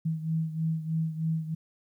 sine beating tone pair, 160 / 163.2 Hz, D#3 / E3, +49 / -17 cents, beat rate 3.2 Hz, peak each -28 / -33 dBFS, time 0.05-1.55 s, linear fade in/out 10 ms, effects 11-bit

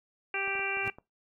harmonic tone, 392 Hz, G4, in tune, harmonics 1 / 2 / 3 / 4 / 5 / 6 / 7, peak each -39 / -39 / -42 / -37 / -42 / -34 / -36 dBFS, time 0.34-0.9 s, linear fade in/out 2 ms
clicks, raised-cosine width 1 ms, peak -33 dBFS, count 5, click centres 0.477 / 0.554 / 0.594 / 0.771 / 0.985 s
sawtooth tone with exponential growth, 110 Hz, A2, in tune, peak -33 dBFS, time 0.79-0.88 s, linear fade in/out 0 ms, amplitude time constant 18 ms
effects noise-tail reverb RT60 0.2 s tail -20 dB re dry

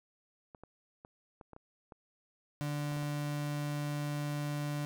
clicks, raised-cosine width 1 ms, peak -35 dBFS, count 10, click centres 0.548 / 0.636 / 1.049 / 1.412 / 1.533 / 1.564 / 1.922 / 2.92 / 2.967 / 3.029 s
35% pulse tone, 146.7 Hz, D3, 2 cents flat, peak -32 dBFS, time 2.61-4.85 s, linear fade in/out 0 ms
effects none

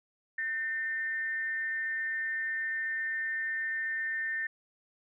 sine tone with amplitude modulation, 1807 Hz, A6, 46 cents sharp, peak -28 dBFS, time 0.38-4.47 s, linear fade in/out 5 ms, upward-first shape sine, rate 285 Hz, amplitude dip 50%, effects none

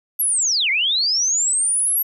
sine linear two-way sweep, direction down then up, 11740 to 2029 to 11740 Hz, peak -16 dBFS, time 0.19-2.03 s, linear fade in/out 10 ms, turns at 0.7 s, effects none

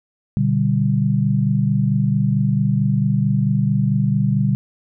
sine chord, G major, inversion first, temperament just, 122.5 / 147 / 196 Hz, B2 / D3 / G3, -14 / +2 / 0 cents, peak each -19 dBFS, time 0.37-4.55 s, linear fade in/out 0 ms, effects none

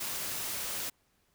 white noise, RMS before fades -36 dBFS, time 0-0.9 s, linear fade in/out 10 ms, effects pink hiss -72 dBFS RMS until 1.34 s

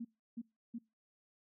sine tone bursts, 233.1 Hz, A#3, in tune, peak -39 dBFS, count 3, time 0-0.787 s, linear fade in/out 10 ms, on 49 ms, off 320 ms, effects noise-tail reverb RT60 0.3 s tail -25 dB re dry

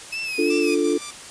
35% pulse tone with vibrato, 2577 Hz, E7, 40 cents flat, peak -24 dBFS, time 0.12-0.75 s, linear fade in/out 10 ms, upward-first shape sine, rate 2.8 Hz, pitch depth 64 cents each way
sine chord, D minor, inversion none, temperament equal, 293.7 / 349.2 / 440 Hz, D4 / F4 / A4, 0 / 0 / 0 cents, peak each -22 dBFS, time 0.38-0.98 s, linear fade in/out 10 ms
5% pulse tone with tremolo, 1179 Hz, D6, 6 cents sharp, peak -20 dBFS, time 0.5-1.11 s, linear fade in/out 5 ms, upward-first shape square, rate 5.8 Hz, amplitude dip 45%
effects white hiss -39 dBFS RMS until 1.3 s + resampled to 22050 Hz

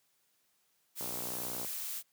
blue noise, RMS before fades -39 dBFS, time 0.95-2.03 s, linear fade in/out 50 ms
click train, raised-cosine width 1 ms, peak -29 dBFS, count 40, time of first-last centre 1.01-1.647 s, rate 61.2 Hz
effects white hiss -74 dBFS RMS until 2.12 s + high-pass 100 Hz 12 dB/octave

